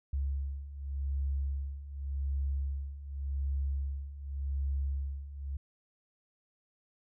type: beating tone pair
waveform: sine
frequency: 68.5 / 69.37 Hz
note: C#2 / C#2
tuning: -20 / +2 cents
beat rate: 0.87 Hz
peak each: -37 / -33 dBFS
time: 0.13-5.57 s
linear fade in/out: 5 ms
effects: none